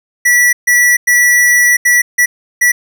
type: tone bursts at uneven times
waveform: square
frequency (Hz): 1951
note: B6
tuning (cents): -22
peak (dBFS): -7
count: 6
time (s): 0.25-0.53 / 0.67-0.97 / 1.07-1.77 / 1.85-2.02 / 2.18-2.26 / 2.61-2.72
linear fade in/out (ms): 10
effects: none